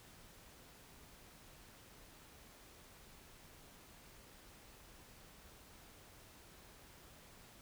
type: silence
effects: pink hiss -60 dBFS RMS until 7.61 s

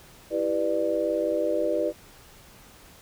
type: chord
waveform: sine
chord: E minor seventh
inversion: none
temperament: just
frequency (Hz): 329.6 / 395.6 / 494.4 / 593.3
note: E4 / G4 / B4 / D5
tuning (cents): 0 / +16 / +2 / +18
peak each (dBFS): -29 / -32 / -28 / -26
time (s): 0.3-1.93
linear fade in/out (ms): 50
effects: pink hiss -51 dBFS RMS until 3.01 s

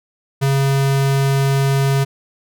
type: tone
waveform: square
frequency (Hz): 137.1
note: C#3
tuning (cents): -19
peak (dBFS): -14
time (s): 0.41-2.05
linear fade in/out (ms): 20
effects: none

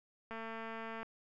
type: click train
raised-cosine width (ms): 0.5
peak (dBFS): -30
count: 163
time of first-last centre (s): 0.31-1.03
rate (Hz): 225
effects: none

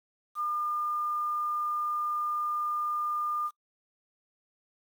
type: tone with quantisation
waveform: sine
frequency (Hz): 1206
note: D6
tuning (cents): +46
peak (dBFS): -28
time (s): 0.35-3.51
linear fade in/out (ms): 50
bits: 9
effects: noise-tail reverb RT60 0.1 s tail -24 dB re dry

